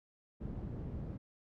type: low-pass noise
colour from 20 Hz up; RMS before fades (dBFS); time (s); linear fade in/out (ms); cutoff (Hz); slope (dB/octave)
white; -42; 0.4-1.18; 20; 190; 12
effects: none